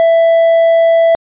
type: tone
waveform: triangle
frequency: 663 Hz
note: E5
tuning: 10 cents sharp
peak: -4 dBFS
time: 0-1.15 s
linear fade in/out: 0 ms
effects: resampled to 8000 Hz